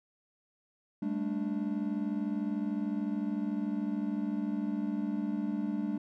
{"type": "chord", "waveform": "triangle", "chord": "G suspended second", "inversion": "none", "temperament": "equal with one note detuned", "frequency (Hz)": [200.1, 220, 293.7], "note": ["G3", "A3", "D4"], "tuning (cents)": [36, 0, 0], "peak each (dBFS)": -33, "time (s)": [1.02, 5.98], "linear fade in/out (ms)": 5, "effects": []}